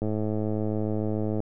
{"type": "click train", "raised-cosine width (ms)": 2, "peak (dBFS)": -16, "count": 149, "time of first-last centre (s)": [0.02, 1.403], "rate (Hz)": 107, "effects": []}